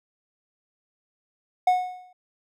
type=tone with exponential decay; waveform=triangle; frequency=731 Hz; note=F#5; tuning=21 cents flat; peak=-12 dBFS; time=1.67-2.13 s; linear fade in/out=5 ms; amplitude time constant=100 ms; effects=none